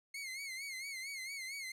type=tone with vibrato; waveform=sawtooth; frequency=2154 Hz; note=C7; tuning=50 cents sharp; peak=-38 dBFS; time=0.14-1.72 s; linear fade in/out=5 ms; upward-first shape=sine; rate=4.4 Hz; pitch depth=90 cents each way; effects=low-pass 12000 Hz 12 dB/octave